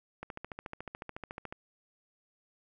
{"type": "click train", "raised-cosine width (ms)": 0.5, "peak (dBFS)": -25, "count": 19, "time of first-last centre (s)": [0.23, 1.525], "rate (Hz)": 13.9, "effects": []}